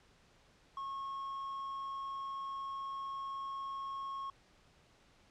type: tone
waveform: triangle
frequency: 1091 Hz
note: C#6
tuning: 28 cents flat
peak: -37 dBFS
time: 0.77-4.3 s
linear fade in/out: 2 ms
effects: pink hiss -66 dBFS RMS until 5.3 s + low-pass 6000 Hz 12 dB/octave